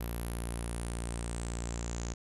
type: tone with low-pass filter sweep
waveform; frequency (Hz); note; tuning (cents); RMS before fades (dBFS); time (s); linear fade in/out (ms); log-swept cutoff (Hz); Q
sawtooth; 58.27; A#1; 0; -37; 0-2.14; 10; 12000 to 6700; 9.5
effects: none